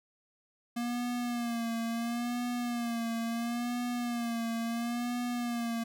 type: tone with vibrato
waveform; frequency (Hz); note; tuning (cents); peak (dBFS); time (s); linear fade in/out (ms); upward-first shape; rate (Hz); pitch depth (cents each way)
square; 236.4; A#3; +24; -32; 0.76-5.84; 10; sine; 0.73; 53
effects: none